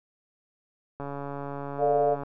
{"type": "click train", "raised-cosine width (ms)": 1, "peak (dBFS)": -22, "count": 175, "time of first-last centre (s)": [1, 2.234], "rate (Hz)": 141}
{"type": "chord", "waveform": "sine", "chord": "D minor", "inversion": "second", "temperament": "just", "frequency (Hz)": [440.5, 587.3, 704.8], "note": ["A4", "D5", "F5"], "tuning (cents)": [2, 0, 16], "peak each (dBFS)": -25, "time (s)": [1.78, 2.17], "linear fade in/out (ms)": 50}
{"effects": []}